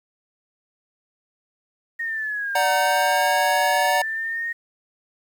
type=exponential two-way sweep; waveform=sine; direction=down then up; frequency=1864.7 to 1529 to 1864.7 Hz; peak=-24 dBFS; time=1.99-4.53 s; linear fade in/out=10 ms; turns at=2.7 s
type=chord; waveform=square; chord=D augmented; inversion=none; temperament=equal; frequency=587.3 / 740 / 932.3 Hz; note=D5 / F#5 / A#5; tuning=0 / 0 / 0 cents; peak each=-25 / -22 / -24 dBFS; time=2.55-4.02 s; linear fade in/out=5 ms
effects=9-bit